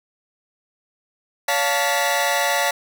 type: tone cluster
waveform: sawtooth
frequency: 567 / 703 / 882 / 1950 Hz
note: C#5 / F5 / A5 / B6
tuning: +39 / +11 / +4 / -23 cents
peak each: -20 dBFS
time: 1.48-2.71 s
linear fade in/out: 5 ms
effects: none